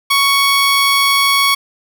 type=tone; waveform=15% pulse; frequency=1113 Hz; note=C#6; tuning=7 cents sharp; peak=-4 dBFS; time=0.1-1.55 s; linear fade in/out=10 ms; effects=none